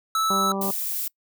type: tone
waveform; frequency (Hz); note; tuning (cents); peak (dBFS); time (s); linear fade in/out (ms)
square; 1310; E6; -11; -21; 0.15-0.52; 2
type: harmonic tone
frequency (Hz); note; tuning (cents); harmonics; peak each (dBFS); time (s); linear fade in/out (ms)
195.5; G3; -4; 1 / 2 / 3 / 4 / 5 / 6; -28 / -31 / -33 / -34 / -35 / -36; 0.3-0.71; 5
type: noise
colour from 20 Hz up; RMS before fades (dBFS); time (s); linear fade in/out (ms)
violet; -28; 0.61-1.08; 5
effects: noise-tail reverb RT60 0.1 s tail -25 dB re dry